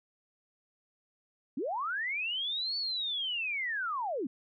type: linear two-way sweep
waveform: sine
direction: up then down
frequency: 223.6 to 4505 to 223.6 Hz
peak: -31 dBFS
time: 1.57-4.27 s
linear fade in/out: 5 ms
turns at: 2.77 s
effects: none